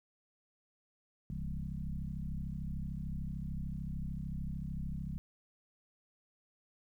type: tone with frequency modulation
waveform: sine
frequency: 101.4 Hz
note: G#2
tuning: 41 cents flat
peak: -36 dBFS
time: 1.3-5.18 s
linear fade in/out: 0 ms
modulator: 33.4 Hz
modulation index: 2.9
effects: 12-bit